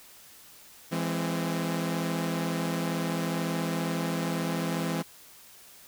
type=chord; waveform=sawtooth; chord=E augmented; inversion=none; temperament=equal with one note detuned; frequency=167.02 / 207.7 / 261.6 Hz; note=E3 / G#3 / B#3; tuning=+23 / 0 / 0 cents; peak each=-26 / -31 / -30 dBFS; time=0.91-5.03 s; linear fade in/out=20 ms; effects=white hiss -52 dBFS RMS until 5.87 s